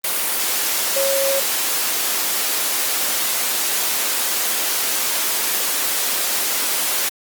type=tone in noise; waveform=sine; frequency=547 Hz; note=C#5; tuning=23 cents flat; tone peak=-18 dBFS; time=0.96-1.4 s; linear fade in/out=5 ms; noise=white; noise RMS=-20 dBFS; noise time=0.04-7.09 s; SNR=-1 dB; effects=high-pass 300 Hz 12 dB/octave + Opus 32 kbps